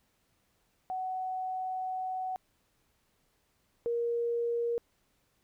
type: tone pair in turn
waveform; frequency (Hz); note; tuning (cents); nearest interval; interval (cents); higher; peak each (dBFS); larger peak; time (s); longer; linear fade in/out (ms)
sine; 747 / 470.6; F#5 / A#4; +16 / +16; minor sixth; 800; first; -32 / -28; second; 0.9-2.36 / 3.86-4.78; first; 0
effects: pink hiss -73 dBFS RMS until 5.43 s